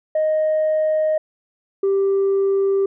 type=tone pair in turn; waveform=sine; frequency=622.3 / 392 Hz; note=D#5 / G4; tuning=0 / 0 cents; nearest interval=minor sixth; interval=800 cents; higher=first; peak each=-14 / -13 dBFS; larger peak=second; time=0.15-1.18 / 1.83-2.86 s; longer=neither; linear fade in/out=5 ms; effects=tanh soft clip ceiling -13 dBFS